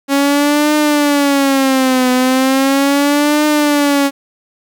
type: tone with vibrato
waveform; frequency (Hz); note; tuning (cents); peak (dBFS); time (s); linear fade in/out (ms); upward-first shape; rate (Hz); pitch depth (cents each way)
sawtooth; 275.9; C#4; -8; -6; 0.08-4.11; 50; triangle; 0.37; 160
effects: 8-bit